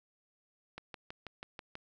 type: click train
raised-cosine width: 0.3 ms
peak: -27 dBFS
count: 7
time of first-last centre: 0.78-1.754 s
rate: 6.16 Hz
effects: none